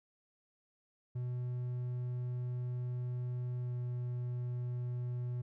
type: tone with pitch glide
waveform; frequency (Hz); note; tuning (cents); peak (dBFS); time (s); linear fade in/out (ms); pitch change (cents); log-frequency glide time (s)
triangle; 123.7 to 122.85; B2 to B2; +3 to -9; -33; 1.15-5.42; 10; -12; 3.6-3.73
effects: none